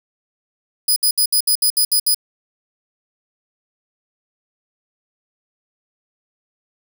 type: tone bursts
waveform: 10% pulse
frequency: 4978 Hz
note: D#8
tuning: in tune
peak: -6 dBFS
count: 9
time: 0.88-2.146 s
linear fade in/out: 5 ms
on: 82 ms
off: 66 ms
effects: none